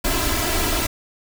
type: noise with comb filter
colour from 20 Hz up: pink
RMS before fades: -21 dBFS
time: 0.04-0.87 s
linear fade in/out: 10 ms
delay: 3 ms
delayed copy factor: +0.85
effects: none